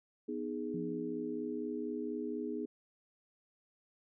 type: chord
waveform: sine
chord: G# minor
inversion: first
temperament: equal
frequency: 246.9 / 311.1 / 415.3 Hz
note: B3 / D#4 / G#4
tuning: 0 / 0 / 0 cents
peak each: -40 dBFS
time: 0.28-2.66 s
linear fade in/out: 10 ms
type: tone with exponential decay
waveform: sine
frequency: 171.6 Hz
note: F3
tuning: 30 cents flat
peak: -39 dBFS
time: 0.74-2.22 s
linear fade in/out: 2 ms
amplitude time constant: 320 ms
effects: none